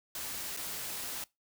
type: noise with dropouts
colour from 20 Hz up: white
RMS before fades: -39 dBFS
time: 0.15-1.24 s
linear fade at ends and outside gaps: 2 ms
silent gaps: 0.566-0.571 s
effects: noise-tail reverb RT60 0.2 s tail -22 dB re dry